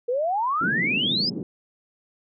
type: exponential sweep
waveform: sine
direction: up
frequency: 466.6 to 5200 Hz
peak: -21 dBFS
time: 0.08-1.3 s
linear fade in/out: 10 ms
type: band-pass noise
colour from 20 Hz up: white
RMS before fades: -30 dBFS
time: 0.61-1.43 s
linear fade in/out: 2 ms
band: 160 to 290 Hz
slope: 24 dB/octave
effects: none